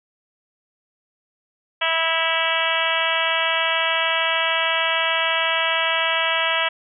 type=harmonic tone with a mistuned harmonic; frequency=326.6 Hz; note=E4; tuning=16 cents flat; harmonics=2 / 3 / 4 / 5 / 6 / 7 / 8 / 9 / 10; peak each=-27 / -27 / -27 / -27 / -27 / -27 / -27 / -27 / -27 dBFS; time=1.81-6.69 s; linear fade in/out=10 ms; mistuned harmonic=8; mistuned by=+29 cents; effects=none